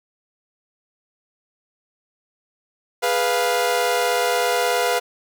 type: chord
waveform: sawtooth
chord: F diminished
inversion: first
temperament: equal with one note detuned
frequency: 415.3 / 491.9 / 698.5 Hz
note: Ab4 / Cb5 / F5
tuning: 0 / -7 / 0 cents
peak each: -23 / -17 / -18 dBFS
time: 3.02-5 s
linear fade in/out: 20 ms
effects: none